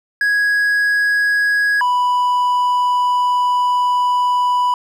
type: tone pair in turn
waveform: triangle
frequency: 1661.2 / 987.8 Hz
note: G#6 / B5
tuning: 0 / 0 cents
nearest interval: major sixth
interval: 900 cents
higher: first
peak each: -11 dBFS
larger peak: neither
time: 0.21-1.81 / 1.81-4.74 s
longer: second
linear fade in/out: 2 ms
effects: none